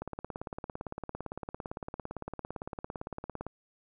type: click train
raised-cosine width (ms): 1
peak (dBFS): -23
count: 62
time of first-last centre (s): 0.02-3.466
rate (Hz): 17.7
effects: none